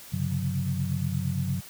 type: tone cluster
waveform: sine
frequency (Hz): 95.1 / 133.9 / 142.5 / 182.3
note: F#2 / C3 / C#3 / F#3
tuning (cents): +48 / +40 / +48 / -25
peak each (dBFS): -31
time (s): 0.12-1.61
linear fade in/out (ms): 20
effects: white hiss -46 dBFS RMS until 1.69 s